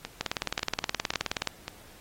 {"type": "two click trains", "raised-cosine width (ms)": 0.2, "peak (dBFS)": [-10, -16], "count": [25, 4], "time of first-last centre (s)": [[0.21, 1.473], [0.05, 1.68]], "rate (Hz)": [19, 1.84], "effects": ["pink hiss -53 dBFS RMS until 2 s", "AAC 48 kbps"]}